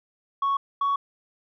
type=tone pair in turn; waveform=sine; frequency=1108.7 / 1119 Hz; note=C#6 / C#6; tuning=0 / +16 cents; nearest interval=unison; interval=16 cents; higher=second; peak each=-19 dBFS; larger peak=neither; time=0.42-0.57 / 0.81-0.96 s; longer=neither; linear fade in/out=5 ms; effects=tanh soft clip ceiling -19 dBFS